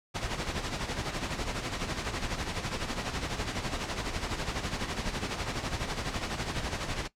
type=noise with tremolo; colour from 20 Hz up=pink; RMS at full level=-31 dBFS; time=0.14-7.08 s; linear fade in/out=20 ms; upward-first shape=sine; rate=12 Hz; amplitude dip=60%; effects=noise-tail reverb RT60 0.1 s tail -17 dB re dry + low-pass 6000 Hz 12 dB/octave